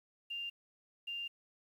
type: tone bursts at uneven times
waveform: sine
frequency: 2794 Hz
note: F7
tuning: in tune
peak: -38 dBFS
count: 2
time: 0.3-0.5 / 1.07-1.28 s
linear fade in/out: 10 ms
effects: 11-bit